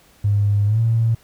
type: tone with pitch glide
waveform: triangle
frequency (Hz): 102.3 to 114.17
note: G#2 to A#2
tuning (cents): -26 to -36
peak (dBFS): -10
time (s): 0.24-1.15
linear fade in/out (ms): 10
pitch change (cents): +190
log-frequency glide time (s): 0.66-0.8
effects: tanh soft clip ceiling -12 dBFS + pink hiss -53 dBFS RMS until 1.23 s